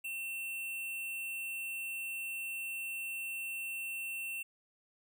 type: tone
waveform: square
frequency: 2700 Hz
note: E7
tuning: 41 cents sharp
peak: -38 dBFS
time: 0.04-4.43 s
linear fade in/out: 10 ms
effects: none